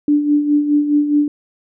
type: tone with tremolo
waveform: sine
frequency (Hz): 293.7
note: D4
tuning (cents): 0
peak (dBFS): -9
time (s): 0.08-1.28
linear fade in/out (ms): 2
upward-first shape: sine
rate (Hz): 4.8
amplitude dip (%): 60
effects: none